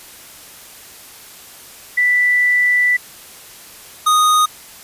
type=tone pair in turn; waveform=sine / square; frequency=1975.5 / 1240.9 Hz; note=B6 / D#6; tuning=0 / -5 cents; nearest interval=minor sixth; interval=805 cents; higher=first; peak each=-11 dBFS; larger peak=neither; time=1.97-2.97 / 4.06-4.46 s; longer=first; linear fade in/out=10 ms; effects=white hiss -39 dBFS RMS until 4.83 s + resampled to 32000 Hz